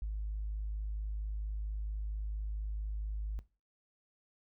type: tone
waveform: sine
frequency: 52.2 Hz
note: G#1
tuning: 10 cents sharp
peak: -33 dBFS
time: 0.02-3.39 s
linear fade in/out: 0 ms
effects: noise-tail reverb RT60 0.3 s tail -18 dB re dry + tanh soft clip ceiling -30 dBFS